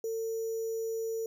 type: tone with sample-and-hold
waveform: sine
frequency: 450 Hz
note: A4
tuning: 39 cents sharp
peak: -31 dBFS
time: 0.04-1.26 s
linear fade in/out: 2 ms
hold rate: 6300 Hz
effects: none